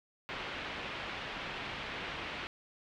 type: low-pass noise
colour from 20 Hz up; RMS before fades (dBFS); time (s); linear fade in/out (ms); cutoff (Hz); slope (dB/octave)
white; -41; 0.29-2.47; 0; 3100; 24
effects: none